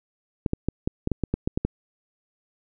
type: clicks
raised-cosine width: 3 ms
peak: -10 dBFS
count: 11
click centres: 0.462 / 0.534 / 0.686 / 0.875 / 1.074 / 1.117 / 1.237 / 1.34 / 1.475 / 1.575 / 1.65 s
effects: none

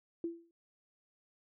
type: tone with exponential decay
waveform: sine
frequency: 336.5 Hz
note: E4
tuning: 36 cents sharp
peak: -31 dBFS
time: 0.24-0.51 s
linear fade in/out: 2 ms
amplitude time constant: 57 ms
effects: none

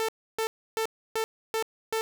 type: tone bursts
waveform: sawtooth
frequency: 444.6 Hz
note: A4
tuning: 18 cents sharp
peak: -22 dBFS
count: 6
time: 0-2.01 s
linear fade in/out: 0 ms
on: 85 ms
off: 300 ms
effects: none

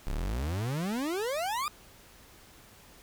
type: exponential sweep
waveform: 40% pulse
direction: up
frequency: 30.98 to 1244.5 Hz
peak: -29 dBFS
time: 0.07-1.68 s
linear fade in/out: 0 ms
effects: pink hiss -55 dBFS RMS until 3.02 s

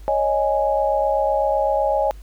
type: chord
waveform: sine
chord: C# suspended second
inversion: none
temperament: equal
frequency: 554.4 / 622.3 / 830.6 Hz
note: C#5 / D#5 / G#5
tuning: 0 / 0 / 0 cents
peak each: -21 dBFS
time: 0.08-2.11 s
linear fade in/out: 0 ms
effects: added 50 Hz sine -36 dBFS peak until 2.22 s + pink hiss -54 dBFS RMS until 2.22 s

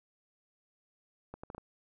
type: accelerating click train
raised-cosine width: 1 ms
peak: -29 dBFS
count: 5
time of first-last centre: 1.34-1.581 s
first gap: 95 ms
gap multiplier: 0.7
effects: none

